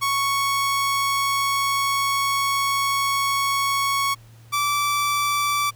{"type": "tone pair in turn", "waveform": "sawtooth", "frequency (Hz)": [1108.7, 1162], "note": ["C#6", "D6"], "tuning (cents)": [0, -19], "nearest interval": "minor second", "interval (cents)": 81, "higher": "second", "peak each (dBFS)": [-16, -16], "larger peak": "neither", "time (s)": [[0.01, 4.15], [4.52, 5.71]], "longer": "first", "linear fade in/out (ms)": 20, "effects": ["added 114 Hz sine -45 dBFS peak until 5.75 s", "pink hiss -55 dBFS RMS until 5.75 s"]}